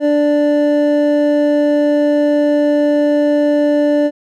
triangle tone pair together, 293.6 / 587.3 Hz, D4 / D5, 0 / 0 cents, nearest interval octave, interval 1200 cents, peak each -11 dBFS, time 0-4.11 s, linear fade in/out 50 ms, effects none

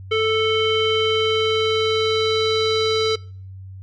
square tone with low-pass filter sweep, 440 Hz, A4, in tune, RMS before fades -19 dBFS, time 0.11-3.16 s, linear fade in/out 10 ms, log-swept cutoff 2800 to 4300 Hz, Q 4.7, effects noise-tail reverb RT60 0.5 s tail -24 dB re dry + added 95 Hz sine -34 dBFS peak until 3.82 s

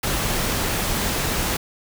pink noise, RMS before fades -23 dBFS, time 0.03-1.57 s, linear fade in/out 5 ms, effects none

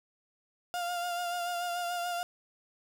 35% pulse tone with vibrato, 702 Hz, F5, 9 cents sharp, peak -30 dBFS, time 0.74-2.23 s, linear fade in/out 0 ms, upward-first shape sine, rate 6.9 Hz, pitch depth 28 cents each way, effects none

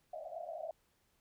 white band-pass noise, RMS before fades -44 dBFS, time 0.13-0.71 s, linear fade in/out 2 ms, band 610 to 700 Hz, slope 96 dB/octave, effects pink hiss -75 dBFS RMS until 1.2 s

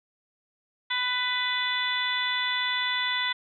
harmonic tone, 497.4 Hz, B4, 12 cents sharp, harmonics 2 / 3 / 4 / 5 / 6 / 7 / 8, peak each -33 / -34 / -29 / -40 / -39 / -29 / -40 dBFS, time 0.9-3.33 s, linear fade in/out 10 ms, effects none

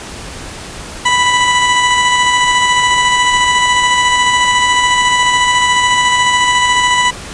20% pulse tone with tremolo, 987.8 Hz, B5, in tune, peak -3 dBFS, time 1.05-7.11 s, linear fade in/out 10 ms, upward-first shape square, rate 14 Hz, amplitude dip 25%, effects pink hiss -28 dBFS RMS until 7.33 s + resampled to 22050 Hz

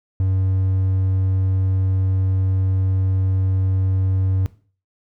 triangle tone, 94.8 Hz, F#2, 43 cents sharp, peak -14 dBFS, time 0.2-4.46 s, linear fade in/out 0 ms, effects noise-tail reverb RT60 0.4 s tail -17 dB re dry

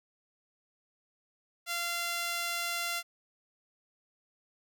sawtooth tone with high-pass filter, 689 Hz, F5, 24 cents flat, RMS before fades -34 dBFS, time 1.66-3.03 s, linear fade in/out 50 ms, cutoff 1600 Hz, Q 0.76, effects none

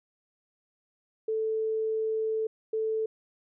sine tone bursts at uneven times, 440 Hz, A4, in tune, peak -26 dBFS, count 2, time 1.28-2.47 / 2.73-3.06 s, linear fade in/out 5 ms, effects none

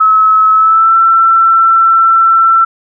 sine tone with pitch glide, 1291 to 1341.2 Hz, E6 to E6, -37 to +30 cents, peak -4 dBFS, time 0-2.65 s, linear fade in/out 10 ms, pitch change +67 cents, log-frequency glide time 0.53-0.96 s, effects none

